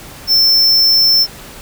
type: tone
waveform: square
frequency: 5340 Hz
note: E8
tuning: 22 cents sharp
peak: -8 dBFS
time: 0.27-1.27 s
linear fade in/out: 50 ms
effects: pink hiss -34 dBFS RMS until 1.61 s